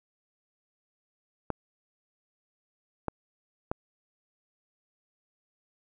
clicks, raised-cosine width 1 ms, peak -15 dBFS, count 3, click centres 1.503 / 3.083 / 3.715 s, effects none

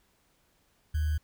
sine tone with sample-and-hold, 76.5 Hz, D#2, 29 cents flat, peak -25 dBFS, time 0.94-1.18 s, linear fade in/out 10 ms, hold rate 1575 Hz, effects pink hiss -69 dBFS RMS until 1.23 s

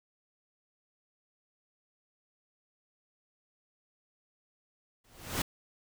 pink noise with exponential growth, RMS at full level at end -28 dBFS, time 5.04-5.42 s, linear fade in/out 5 ms, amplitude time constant 82 ms, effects none

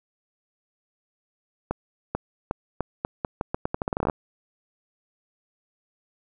accelerating click train, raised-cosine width 1 ms, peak -11 dBFS, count 20, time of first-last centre 1.71-4.098 s, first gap 440 ms, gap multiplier 0.82, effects none

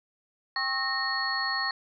sine tone cluster, 790 / 1090 / 1296 / 1849 / 4350 Hz, G5 / C#6 / E6 / A#6 / C#8, +13 / -29 / -30 / -15 / -33 cents, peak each -37 / -33 / -39 / -30 / -31 dBFS, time 0.56-1.71 s, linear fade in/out 2 ms, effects none

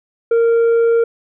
sine tone with tanh clipping, 462.7 Hz, A#4, 13 cents flat, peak -11 dBFS, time 0.31-1.04 s, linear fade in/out 5 ms, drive 4 dB, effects none

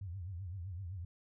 sine tone with vibrato, 91.4 Hz, F#2, 21 cents flat, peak -40 dBFS, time 0.01-1.05 s, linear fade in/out 5 ms, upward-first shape triangle, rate 7.8 Hz, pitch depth 200 cents each way, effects none

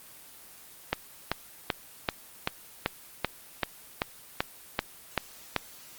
click train, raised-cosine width 0.3 ms, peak -8 dBFS, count 13, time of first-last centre 0.93-5.563 s, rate 2.59 Hz, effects white hiss -50 dBFS RMS until 5.98 s + Opus 24 kbps

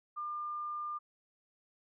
sine tone, 1200 Hz, D6, 37 cents sharp, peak -36 dBFS, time 0.16-0.99 s, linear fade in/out 20 ms, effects none

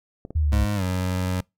clicks, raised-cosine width 2 ms, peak -22 dBFS, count 2, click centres 0.251 / 0.306 s
sine exponential sweep, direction down, 80.1 to 64.8 Hz, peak -18 dBFS, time 0.35-0.65 s, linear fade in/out 10 ms
25% pulse tone with pitch glide, 103.7 to 91.85 Hz, G#2 to F#2, -2 to -12 cents, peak -19 dBFS, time 0.52-1.41 s, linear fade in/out 5 ms, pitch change -210 cents, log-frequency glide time 0.75-0.83 s
effects noise-tail reverb RT60 0.2 s tail -25 dB re dry

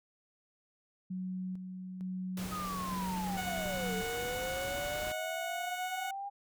sine tone with tremolo, 185 Hz, F#3, in tune, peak -35 dBFS, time 1.1-4.02 s, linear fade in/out 10 ms, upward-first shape square, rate 1.1 Hz, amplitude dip 45%
pink noise, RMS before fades -43 dBFS, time 2.37-5.12 s, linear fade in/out 2 ms
sine linear two-way sweep, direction down then up, 1269 to 440 to 808 Hz, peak -37 dBFS, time 2.51-6.3 s, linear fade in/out 20 ms, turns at 3.95 s
15% pulse tone, 735 Hz, F#5, 12 cents flat, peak -31 dBFS, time 3.37-6.11 s, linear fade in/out 5 ms
effects none

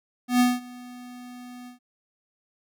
square tone with ADSR envelope, 246.9 Hz, B3, in tune, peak -16 dBFS, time 0.28-1.79 s, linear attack 120 ms, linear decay 200 ms, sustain -24 dB, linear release 120 ms, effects none

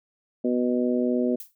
harmonic tone, 123.47 Hz, B2, in tune, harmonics 2 / 3 / 4 / 5, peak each -23 / -27 / -29 / -31 dBFS, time 0.44-1.36 s, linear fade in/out 10 ms
violet noise with exponential decay, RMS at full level -35 dBFS, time 1.4-1.55 s, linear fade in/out 1 ms, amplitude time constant 31 ms
effects none

